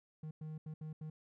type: tone bursts at uneven times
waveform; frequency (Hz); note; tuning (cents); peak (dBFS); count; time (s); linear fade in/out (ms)
triangle; 155.56; D#3; 0; -40; 5; 0.23-0.31 / 0.41-0.58 / 0.66-0.74 / 0.81-0.93 / 1.01-1.1; 5
effects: none